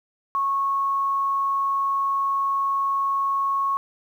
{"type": "tone", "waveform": "sine", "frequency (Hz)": 1100, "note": "C#6", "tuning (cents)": -14, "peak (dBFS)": -20, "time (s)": [0.35, 3.77], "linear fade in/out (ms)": 0, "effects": ["9-bit"]}